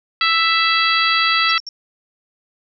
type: harmonic tone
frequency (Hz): 661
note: E5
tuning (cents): +5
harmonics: 2 / 3 / 4 / 5 / 6 / 7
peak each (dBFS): -18 / -20 / -21 / -22 / -23 / -23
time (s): 0.21-1.58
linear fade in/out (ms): 2
type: tone bursts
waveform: sine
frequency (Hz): 5500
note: F8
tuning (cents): -27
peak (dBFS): -26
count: 3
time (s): 1.49-1.69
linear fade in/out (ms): 2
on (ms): 24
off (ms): 64
effects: none